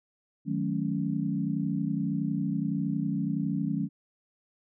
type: chord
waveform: sine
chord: D# half-diminished seventh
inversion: none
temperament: equal with one note detuned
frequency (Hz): 155.56 / 185 / 217.2 / 277.2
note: D#3 / F#3 / A3 / C#4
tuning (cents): 0 / 0 / -22 / 0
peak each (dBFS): -32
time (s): 0.45-3.89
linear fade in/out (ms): 50
effects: none